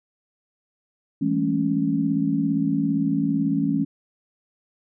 sine chord, A major seventh, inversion second, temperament equal with one note detuned, 164.81 / 202.3 / 220 / 277.2 Hz, E3 / G#3 / A3 / C#4, 0 / -45 / 0 / 0 cents, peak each -26 / -27 / -27 / -22 dBFS, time 1.21-3.85 s, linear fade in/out 10 ms, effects none

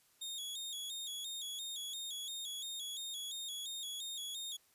sawtooth tone with vibrato, 3520 Hz, A7, in tune, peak -38 dBFS, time 0.21-4.57 s, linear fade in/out 10 ms, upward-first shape square, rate 2.9 Hz, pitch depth 79 cents each way, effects white hiss -70 dBFS RMS until 4.74 s + resampled to 32000 Hz

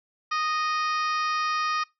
harmonic tone, 620 Hz, D#5, 6 cents flat, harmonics 2 / 3 / 4 / 5 / 6 / 7 / 8 / 9, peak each -25 / -34 / -35 / -43 / -42 / -42 / -40 / -41 dBFS, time 0.31-1.84 s, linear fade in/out 10 ms, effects noise-tail reverb RT60 0.2 s tail -22 dB re dry

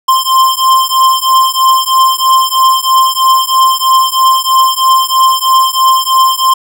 square beating tone pair, 1046.5 / 1049.6 Hz, C6 / C6, 0 / +5 cents, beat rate 3.1 Hz, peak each -10 dBFS, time 0.08-6.54 s, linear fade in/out 10 ms, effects none

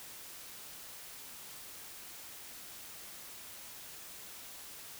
silence, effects white hiss -49 dBFS RMS until 4.99 s

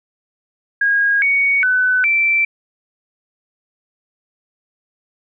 sine tone with pitch steps, 1635 / 2235 / 1504 / 2338 Hz, G#6 / C#7 / F#6 / D7, -28 / +14 / +28 / -8 cents, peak -12 dBFS, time 0.81-2.45 s, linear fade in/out 5 ms, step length 410 ms, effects none

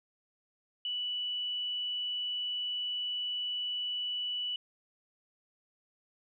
sine tone, 2960 Hz, F#7, in tune, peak -32 dBFS, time 0.85-4.56 s, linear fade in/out 2 ms, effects none

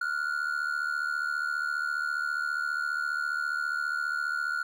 triangle ring-modulated tone, 1431 Hz, F6, 42 cents sharp, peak -23 dBFS, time 0.01-4.63 s, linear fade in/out 5 ms, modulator 37.4 Hz, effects none

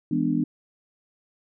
sine chord, E dominant seventh, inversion none, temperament just, 164.81 / 206 / 247.2 / 296.7 Hz, E3 / G#3 / B3 / D4, 0 / -14 / +2 / +18 cents, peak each -28 / -29 / -25 / -25 dBFS, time 0.11-0.44 s, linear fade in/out 5 ms, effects none

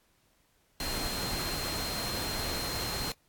sine tone in noise, 4186 Hz, C8, in tune, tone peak -37 dBFS, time 0.8-3.12 s, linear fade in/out 2 ms, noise pink, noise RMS -35 dBFS, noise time 0.8-3.12 s, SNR -5 dB, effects pink hiss -69 dBFS RMS until 3.28 s + AAC 64 kbps

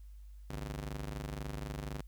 sawtooth ring-modulated tone, 102 Hz, G#2, 31 cents flat, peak -32 dBFS, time 0.5-2.01 s, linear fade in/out 5 ms, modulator 39 Hz, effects added 50 Hz sine -48 dBFS peak until 2.07 s + white hiss -74 dBFS RMS until 2.07 s

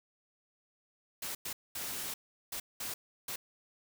white noise bursts at uneven times, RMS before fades -39 dBFS, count 6, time 1.22-1.35 / 1.45-1.53 / 1.75-2.14 / 2.52-2.6 / 2.8-2.94 / 3.28-3.36 s, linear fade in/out 5 ms, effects none

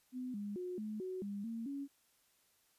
sine tone with pitch steps, 252.9 / 204.6 / 361.6 / 213.9 / 371.7 / 201.8 / 228.4 / 279.4 Hz, B3 / G#3 / F#4 / A3 / F#4 / G#3 / A#3 / C#4, +41 / -26 / -40 / -49 / +8 / -49 / -35 / +14 cents, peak -39 dBFS, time 0.12-1.88 s, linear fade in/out 50 ms, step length 220 ms, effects white hiss -73 dBFS RMS until 2.78 s + resampled to 32000 Hz

